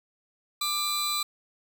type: tone pair together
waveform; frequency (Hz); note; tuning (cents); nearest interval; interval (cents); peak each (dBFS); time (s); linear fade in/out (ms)
sawtooth; 1188 / 3999; D6 / B7; +20 / +21; octave + major sixth; 2101; -27 / -25; 0.61-1.23; 5
effects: none